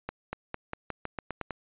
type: accelerating click train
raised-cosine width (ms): 0.5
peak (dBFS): -18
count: 10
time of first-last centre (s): 0.09-1.507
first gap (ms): 240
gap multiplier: 0.89
effects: resampled to 8000 Hz